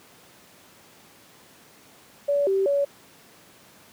sine tone with pitch steps, 571 / 387.8 / 565 Hz, D5 / G4 / C#5, -49 / -19 / +33 cents, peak -19 dBFS, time 2.28-2.85 s, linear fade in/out 10 ms, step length 190 ms, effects pink hiss -52 dBFS RMS until 3.92 s + high-pass 150 Hz 12 dB/octave

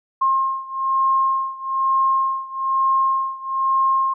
sine beating tone pair, 1067 / 1068.1 Hz, C6 / C6, +34 / +35 cents, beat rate 1.1 Hz, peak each -19 / -21 dBFS, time 0.21-4.14 s, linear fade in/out 10 ms, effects none

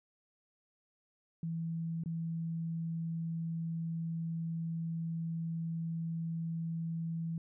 sine tone with dropouts, 164.81 Hz, E3, in tune, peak -34 dBFS, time 1.43-7.38 s, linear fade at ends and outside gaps 2 ms, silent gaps 2.037-2.059 s, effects none

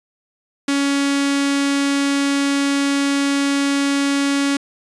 sawtooth tone with notch filter, 280 Hz, C#4, 18 cents sharp, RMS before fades -18 dBFS, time 0.68-4.57 s, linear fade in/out 5 ms, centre 690 Hz, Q 0.84, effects resampled to 22050 Hz

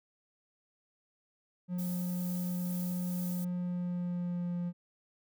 triangle tone with pitch glide, 179 to 175.11 Hz, F3 to F3, +43 to +5 cents, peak -30 dBFS, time 1.68-4.73 s, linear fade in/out 50 ms, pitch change -38 cents, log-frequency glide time 3.3-4.58 s
violet noise with tremolo, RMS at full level -44 dBFS, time 1.78-3.45 s, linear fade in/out 10 ms, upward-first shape sine, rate 2.2 Hz, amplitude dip 25%
effects none

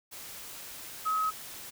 sine tone in noise, 1276 Hz, D#6, 43 cents sharp, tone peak -26 dBFS, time 1.05-1.31 s, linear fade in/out 20 ms, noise white, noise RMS -44 dBFS, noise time 0.11-1.71 s, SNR +15 dB, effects none

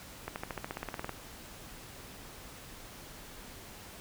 accelerating click train, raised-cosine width 0.5 ms, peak -21 dBFS, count 14, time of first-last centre 0.28-1.093 s, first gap 79 ms, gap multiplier 0.96, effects pink hiss -49 dBFS RMS until 4 s

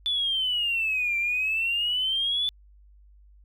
triangle exponential two-way sweep, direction down then up, 3493 to 2349 to 3493 Hz, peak -20 dBFS, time 0.06-2.49 s, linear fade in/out 0 ms, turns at 1.17 s, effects tanh soft clip ceiling -21 dBFS + added 50 Hz sine -51 dBFS peak until 3.44 s

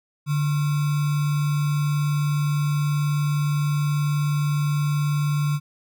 sine tone with sample-and-hold, 146.83 Hz, D3, in tune, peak -19 dBFS, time 0.26-5.6 s, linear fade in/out 50 ms, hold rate 1225 Hz, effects none

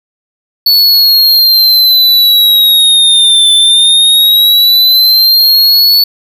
square linear two-way sweep, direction down then up, 4447 to 3520 to 4447 Hz, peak -4 dBFS, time 0.66-6.04 s, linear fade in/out 5 ms, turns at 3.52 s, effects none

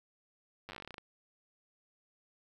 slowing click train, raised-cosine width 0.3 ms, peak -29 dBFS, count 15, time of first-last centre 0.69-0.982 s, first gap 9 ms, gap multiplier 1.12, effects 10-bit

